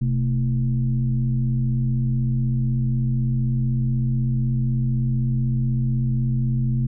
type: tone with frequency modulation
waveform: sine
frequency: 127.7 Hz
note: C3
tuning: 42 cents flat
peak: -18 dBFS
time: 0.01-6.87 s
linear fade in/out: 10 ms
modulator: 96 Hz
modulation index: 0.73
effects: none